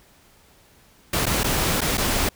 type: noise with dropouts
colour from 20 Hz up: pink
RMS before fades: -22 dBFS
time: 1.13-2.29 s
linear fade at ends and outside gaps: 5 ms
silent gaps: 1.257-1.265 / 1.434-1.442 / 1.808-1.815 / 1.973-1.979 s
effects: pink hiss -55 dBFS RMS until 2.35 s